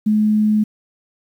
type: tone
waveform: sine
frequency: 213.2 Hz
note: G#3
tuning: 46 cents sharp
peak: -12 dBFS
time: 0.06-0.64 s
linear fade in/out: 10 ms
effects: 8-bit